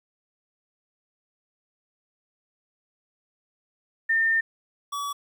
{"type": "tone pair in turn", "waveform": ["sine", "square"], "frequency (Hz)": [1810, 1140.2], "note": ["A6", "C#6"], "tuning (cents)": [48, 48], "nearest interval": "minor sixth", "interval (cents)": 800, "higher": "first", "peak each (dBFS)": [-19, -29], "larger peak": "first", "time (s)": [[4.09, 4.41], [4.92, 5.13]], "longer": "first", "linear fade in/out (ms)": 10, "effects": ["10-bit"]}